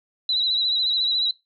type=tone with vibrato; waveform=sine; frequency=3936 Hz; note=B7; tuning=7 cents flat; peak=-19 dBFS; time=0.29-1.31 s; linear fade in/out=2 ms; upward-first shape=sine; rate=14 Hz; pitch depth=52 cents each way; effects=noise-tail reverb RT60 0.2 s tail -21 dB re dry